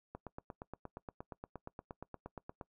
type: click train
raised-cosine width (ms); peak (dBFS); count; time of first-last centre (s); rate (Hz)
1; -30; 22; 0.15-2.612; 8.53
effects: noise-tail reverb RT60 0.1 s tail -22 dB re dry